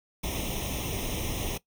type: noise with comb filter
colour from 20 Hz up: pink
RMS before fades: -32 dBFS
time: 0.23-1.58 s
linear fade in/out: 10 ms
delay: 0.33 ms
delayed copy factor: +0.85
effects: noise-tail reverb RT60 0.1 s tail -18 dB re dry